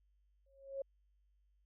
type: tone with exponential growth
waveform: sine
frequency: 546 Hz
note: C#5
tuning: 26 cents flat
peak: -35 dBFS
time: 0.46-0.82 s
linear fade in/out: 5 ms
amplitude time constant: 78 ms
effects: added 50 Hz sine -70 dBFS peak until 1.65 s